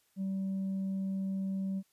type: tone with tanh clipping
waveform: sine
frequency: 192.5 Hz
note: G3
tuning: 31 cents flat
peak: -32 dBFS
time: 0.16-1.83 s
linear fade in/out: 50 ms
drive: 1 dB
effects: white hiss -72 dBFS RMS until 1.92 s + resampled to 32000 Hz